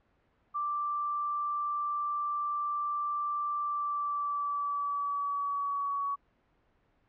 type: tone with pitch glide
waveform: sine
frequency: 1174.7 to 1126.2 Hz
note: D6 to C#6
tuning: 0 to +27 cents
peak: -29 dBFS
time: 0.54-6.16 s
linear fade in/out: 20 ms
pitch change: -73 cents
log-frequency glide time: 3.6-6.01 s
effects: pink hiss -70 dBFS RMS until 7.08 s + low-pass 2000 Hz 12 dB/octave